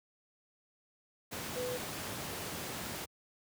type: tone in noise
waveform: sine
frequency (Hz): 497.8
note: B4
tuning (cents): +14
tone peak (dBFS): -35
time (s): 1.55-1.78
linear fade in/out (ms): 20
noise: pink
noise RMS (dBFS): -40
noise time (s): 1.31-3.06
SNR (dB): +2
effects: high-pass 100 Hz 12 dB/octave